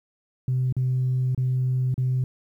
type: tone with dropouts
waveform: sine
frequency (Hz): 128.2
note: C3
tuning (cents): -35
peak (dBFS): -19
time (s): 0.48-2.24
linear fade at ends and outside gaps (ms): 2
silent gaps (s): 0.725-0.766 / 1.348-1.377 / 1.942-1.979
effects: tanh soft clip ceiling -17 dBFS + 10-bit